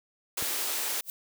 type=high-pass noise; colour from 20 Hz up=white; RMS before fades=-31 dBFS; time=0.37-1.01 s; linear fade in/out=5 ms; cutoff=290 Hz; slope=24 dB/octave
type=click; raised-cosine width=2 ms; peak=-25 dBFS; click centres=0.425 s
type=noise with exponential growth; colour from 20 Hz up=violet; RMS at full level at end=-32 dBFS; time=1.01-1.1 s; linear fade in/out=1 ms; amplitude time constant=18 ms
effects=none